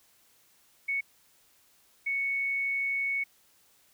sine tone bursts at uneven times, 2217 Hz, C#7, in tune, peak -27 dBFS, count 2, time 0.88-1.01 / 2.06-3.24 s, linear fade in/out 10 ms, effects white hiss -64 dBFS RMS until 3.93 s

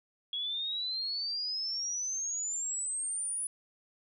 sine exponential sweep, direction up, 3322 to 9956 Hz, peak -32 dBFS, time 0.33-3.47 s, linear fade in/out 2 ms, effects none

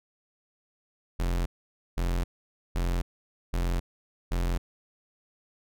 45% pulse tone bursts, 43.65 Hz, F1, in tune, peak -25 dBFS, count 5, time 1.19-4.58 s, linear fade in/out 10 ms, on 270 ms, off 510 ms, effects none

